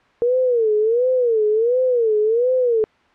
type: tone with vibrato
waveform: sine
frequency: 466.2 Hz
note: A#4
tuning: in tune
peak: -14 dBFS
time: 0.22-2.84 s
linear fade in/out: 0 ms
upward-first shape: sine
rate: 1.4 Hz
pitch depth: 170 cents each way
effects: white hiss -55 dBFS RMS until 3.14 s + low-pass 2000 Hz 12 dB/octave